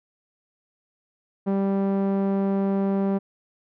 sawtooth tone with low-pass filter, 196 Hz, G3, in tune, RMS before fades -23 dBFS, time 1.46-3.19 s, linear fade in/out 20 ms, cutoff 740 Hz, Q 0.72, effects none

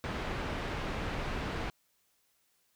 pink low-pass noise, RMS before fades -36 dBFS, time 0.04-1.7 s, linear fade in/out 0 ms, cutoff 2700 Hz, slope 12 dB/octave, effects white hiss -73 dBFS RMS until 2.75 s

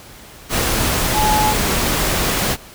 sine tone in noise, 852 Hz, G#5, 44 cents sharp, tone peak -15 dBFS, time 1.13-1.55 s, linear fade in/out 50 ms, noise pink, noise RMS -18 dBFS, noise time 0.49-2.57 s, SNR 0 dB, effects pink hiss -40 dBFS RMS until 2.74 s

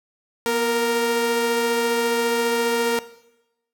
sawtooth tone pair together, 240 / 465.3 Hz, B3 / A#4, -49 / -3 cents, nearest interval major seventh, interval 1146 cents, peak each -24 / -16 dBFS, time 0.46-2.99 s, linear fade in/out 0 ms, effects noise-tail reverb RT60 0.9 s tail -17 dB re dry

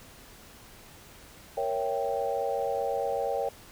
sine chord, A# diminished seventh, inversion none, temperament equal, 466.2 / 554.4 / 659.3 / 784 Hz, A#4 / C#5 / E5 / G5, 0 / 0 / 0 / 0 cents, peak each -32 / -31 / -36 / -32 dBFS, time 1.57-3.49 s, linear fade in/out 5 ms, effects pink hiss -51 dBFS RMS until 3.71 s

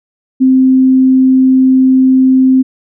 sine tone, 260.8 Hz, C4, 5 cents flat, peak -4 dBFS, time 0.4-2.63 s, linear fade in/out 20 ms, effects none

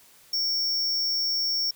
square tone, 5480 Hz, F8, 34 cents flat, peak -24 dBFS, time 0.33-1.71 s, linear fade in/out 5 ms, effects white hiss -55 dBFS RMS until 1.75 s

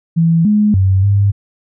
sine tone with pitch steps, 165.5 / 209.9 / 95.4 / 100.4 Hz, E3 / G#3 / G2 / G2, +7 / +19 / -47 / +42 cents, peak -8 dBFS, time 0.16-1.32 s, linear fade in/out 20 ms, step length 290 ms, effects none

